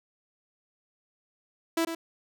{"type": "tone with echo", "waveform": "sawtooth", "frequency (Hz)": 330.2, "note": "E4", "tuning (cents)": 3, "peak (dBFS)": -20, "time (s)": [1.77, 1.85], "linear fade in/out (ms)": 5, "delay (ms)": 100, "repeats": 1, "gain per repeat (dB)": -8, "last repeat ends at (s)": 1.95, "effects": []}